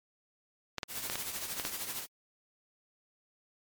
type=clicks; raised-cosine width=0.2 ms; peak=-16 dBFS; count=6; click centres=0.783 / 0.832 / 1.099 / 1.156 / 1.598 / 1.651 s
type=noise with tremolo; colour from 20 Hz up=white; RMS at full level=-36 dBFS; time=0.88-2.07 s; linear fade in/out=50 ms; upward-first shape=triangle; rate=13 Hz; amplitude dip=60%
effects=MP3 96 kbps